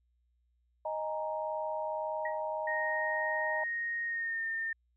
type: chord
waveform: sine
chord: D# suspended fourth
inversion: none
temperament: equal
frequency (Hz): 622.3 / 830.6 / 932.3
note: D#5 / G#5 / A#5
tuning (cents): 0 / 0 / 0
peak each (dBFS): -35 / -41 / -37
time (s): 0.85-3.64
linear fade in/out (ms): 5
type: tone with exponential decay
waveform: sine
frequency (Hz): 1900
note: A#6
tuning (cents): +33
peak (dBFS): -32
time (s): 2.25-2.41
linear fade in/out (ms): 5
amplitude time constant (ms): 33
type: tone with pitch glide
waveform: sine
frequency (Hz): 1865 to 1813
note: A#6 to A#6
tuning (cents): 0 to -49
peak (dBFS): -32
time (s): 2.67-4.73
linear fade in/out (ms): 5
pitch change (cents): -49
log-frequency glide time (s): 4.05-4.46
effects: added 60 Hz sine -70 dBFS peak until 4.96 s